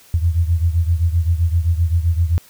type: beating tone pair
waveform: sine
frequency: 82.2 / 89.9 Hz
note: E2 / F#2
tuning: -4 / -49 cents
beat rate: 7.7 Hz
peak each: -15 / -19 dBFS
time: 0.14-2.38 s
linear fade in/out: 0 ms
effects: white hiss -48 dBFS RMS until 2.49 s